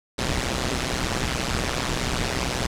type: noise with amplitude modulation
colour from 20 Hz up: pink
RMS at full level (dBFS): -21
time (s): 0.18-2.67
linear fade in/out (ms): 10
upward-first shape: sine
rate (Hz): 125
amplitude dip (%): 100
effects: low-pass 7000 Hz 12 dB/octave